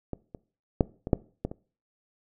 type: clicks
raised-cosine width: 2 ms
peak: -19 / -26 / -6 / -19 / -6 / -15 / -24 dBFS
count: 7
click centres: 0.133 / 0.348 / 0.808 / 1.071 / 1.132 / 1.45 / 1.515 s
effects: noise-tail reverb RT60 0.4 s tail -21 dB re dry